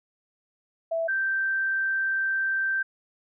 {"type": "tone pair in turn", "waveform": "sine", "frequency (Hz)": [659.3, 1564.4], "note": ["E5", "G6"], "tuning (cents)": [0, -4], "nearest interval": "octave + minor third", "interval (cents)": 1496, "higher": "second", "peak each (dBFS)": [-24, -23], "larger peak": "second", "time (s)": [[0.91, 1.08], [1.08, 2.83]], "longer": "second", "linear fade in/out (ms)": 10, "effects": []}